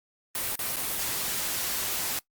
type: noise with dropouts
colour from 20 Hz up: white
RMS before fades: -30 dBFS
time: 0.35-2.19 s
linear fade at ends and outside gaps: 1 ms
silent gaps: 0.556-0.591 / 0.76-0.767 s
effects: noise-tail reverb RT60 0.1 s tail -21 dB re dry + Opus 32 kbps